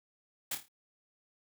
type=noise with echo; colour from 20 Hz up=white; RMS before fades=-35 dBFS; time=0.51-0.55 s; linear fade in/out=5 ms; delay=27 ms; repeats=5; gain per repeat=-7 dB; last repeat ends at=0.685 s; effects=high-pass 100 Hz 12 dB/octave